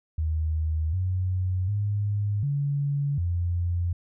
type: tone with pitch steps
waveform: sine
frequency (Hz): 78.9 / 92.3 / 102.8 / 142.2 / 87.2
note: D#2 / F#2 / G#2 / C#3 / F2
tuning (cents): +25 / -4 / -17 / +45 / -2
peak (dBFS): -23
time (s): 0.18-3.93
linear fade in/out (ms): 5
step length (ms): 750
effects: none